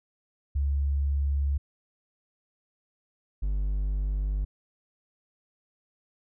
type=tone pair in turn; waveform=sine / triangle; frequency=70.3 / 49.71 Hz; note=C#2 / G1; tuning=+25 / +25 cents; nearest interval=tritone; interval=600 cents; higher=first; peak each=-23 dBFS; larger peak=neither; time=0.55-1.58 / 3.42-4.45 s; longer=neither; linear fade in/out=10 ms; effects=none